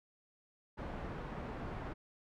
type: low-pass noise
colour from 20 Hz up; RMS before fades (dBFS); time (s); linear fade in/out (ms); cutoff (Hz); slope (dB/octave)
pink; -43; 0.77-1.94; 20; 1400; 12
effects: none